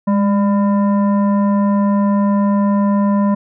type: tone with frequency modulation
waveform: sine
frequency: 203.9 Hz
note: G#3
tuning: 32 cents flat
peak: -11 dBFS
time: 0.07-3.35 s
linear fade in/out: 10 ms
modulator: 799 Hz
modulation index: 0.55
effects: none